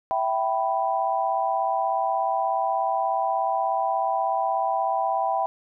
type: chord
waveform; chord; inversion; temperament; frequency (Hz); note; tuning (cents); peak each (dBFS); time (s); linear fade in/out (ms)
sine; E minor; none; equal with one note detuned; 659.3 / 775.9 / 987.8; E5 / G5 / B5; 0 / -18 / 0; -27 / -24 / -27; 0.11-5.46; 0
effects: none